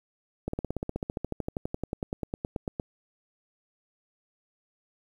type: slowing click train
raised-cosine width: 2 ms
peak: -17 dBFS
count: 29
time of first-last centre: 0.48-2.798 s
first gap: 54 ms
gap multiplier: 1.03
effects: 9-bit